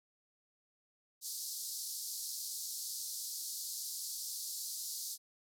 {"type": "band-pass noise", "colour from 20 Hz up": "pink", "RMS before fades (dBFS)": -42, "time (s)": [1.21, 5.18], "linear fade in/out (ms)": 50, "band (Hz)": [4300, 15000], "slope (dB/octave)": 48, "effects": []}